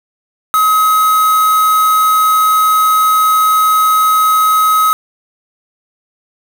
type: tone with quantisation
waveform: triangle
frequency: 1273 Hz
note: D#6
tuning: 39 cents sharp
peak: -6 dBFS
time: 0.54-4.93 s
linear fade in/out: 0 ms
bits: 3
effects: none